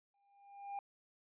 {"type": "tone with exponential growth", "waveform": "triangle", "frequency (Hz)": 802, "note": "G5", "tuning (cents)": 39, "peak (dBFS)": -36, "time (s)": [0.14, 0.79], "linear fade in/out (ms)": 2, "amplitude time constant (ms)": 140, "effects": ["resampled to 8000 Hz"]}